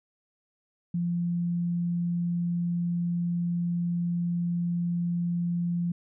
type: tone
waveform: sine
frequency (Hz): 173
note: F3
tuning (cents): -16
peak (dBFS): -25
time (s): 0.94-5.92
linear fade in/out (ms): 5
effects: none